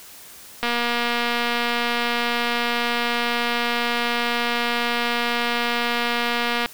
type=click train; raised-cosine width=0.3 ms; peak=-7 dBFS; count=1436; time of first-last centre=0.63-6.659 s; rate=238 Hz; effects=white hiss -43 dBFS RMS until 6.73 s